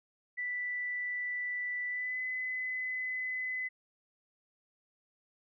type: tone with pitch glide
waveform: sine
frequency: 1975.5 to 2018 Hz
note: B6 to B6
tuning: 0 to +37 cents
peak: -33 dBFS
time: 0.37-3.69 s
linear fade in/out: 20 ms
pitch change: +37 cents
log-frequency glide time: 1.88-2.2 s
effects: none